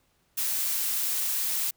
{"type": "noise", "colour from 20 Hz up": "blue", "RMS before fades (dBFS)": -28, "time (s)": [0.37, 1.71], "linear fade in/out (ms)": 10, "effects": ["pink hiss -69 dBFS RMS until 1.76 s"]}